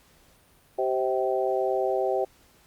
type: harmonic tone with a mistuned harmonic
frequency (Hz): 128.9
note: C3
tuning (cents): -26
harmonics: 3 / 4 / 5 / 6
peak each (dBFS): -27 / -28 / -29 / -30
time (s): 0.78-2.25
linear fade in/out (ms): 10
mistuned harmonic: 4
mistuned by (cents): +25
effects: pink hiss -59 dBFS RMS until 2.66 s + Opus 48 kbps